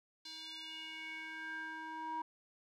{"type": "tone with band-pass filter sweep", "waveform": "square", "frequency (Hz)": 318.4, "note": "D#4", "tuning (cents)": 40, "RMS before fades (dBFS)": -45, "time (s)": [0.25, 2.22], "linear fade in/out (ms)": 5, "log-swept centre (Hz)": [4300, 960], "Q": 4.5, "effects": []}